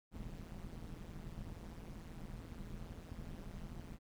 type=noise with amplitude modulation; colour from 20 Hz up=brown; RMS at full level=-44 dBFS; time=0.11-3.99 s; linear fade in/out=50 ms; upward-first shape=sine; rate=168 Hz; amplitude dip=100%; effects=none